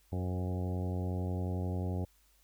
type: harmonic tone with a mistuned harmonic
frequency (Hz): 91.2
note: F#2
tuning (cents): -24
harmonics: 1 / 2 / 3 / 4 / 5 / 6 / 7 / 8 / 9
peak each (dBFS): -33 / -39 / -43 / -45 / -47 / -49 / -50 / -51 / -52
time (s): 0.12-2.05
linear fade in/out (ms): 5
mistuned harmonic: 6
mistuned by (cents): -19
effects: added 50 Hz sine -67 dBFS peak until 2.43 s + white hiss -69 dBFS RMS until 2.43 s